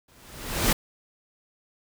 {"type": "noise with exponential growth", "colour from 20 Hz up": "pink", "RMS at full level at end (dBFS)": -19, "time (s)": [0.08, 0.73], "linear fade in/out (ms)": 5, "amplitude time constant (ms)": 140, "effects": []}